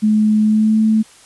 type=tone with pitch glide; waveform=sine; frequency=214.1 to 218.6 Hz; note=A3 to A3; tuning=-47 to -11 cents; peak=-10 dBFS; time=0.02-1.03 s; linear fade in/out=20 ms; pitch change=+36 cents; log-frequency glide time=0.43-0.8 s; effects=white hiss -45 dBFS RMS until 1.25 s + resampled to 24000 Hz